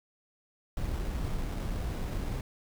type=noise with sample-and-hold; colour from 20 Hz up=brown; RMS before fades=-33 dBFS; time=0.77-2.41 s; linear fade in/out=2 ms; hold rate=4410 Hz; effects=none